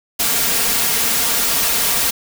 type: noise with comb filter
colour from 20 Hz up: white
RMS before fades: -17 dBFS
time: 0.19-2.11 s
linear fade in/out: 10 ms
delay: 4.3 ms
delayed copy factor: +0.5
effects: none